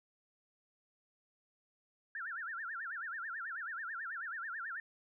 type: tone with vibrato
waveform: sine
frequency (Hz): 1568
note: G6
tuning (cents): 0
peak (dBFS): -39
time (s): 2.15-4.8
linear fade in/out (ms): 2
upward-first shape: sine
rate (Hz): 9.2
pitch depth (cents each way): 270
effects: none